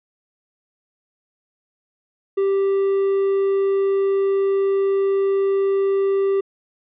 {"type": "tone", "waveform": "triangle", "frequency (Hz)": 392, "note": "G4", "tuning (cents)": 0, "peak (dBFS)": -14, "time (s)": [2.37, 6.41], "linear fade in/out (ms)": 10, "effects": ["resampled to 8000 Hz"]}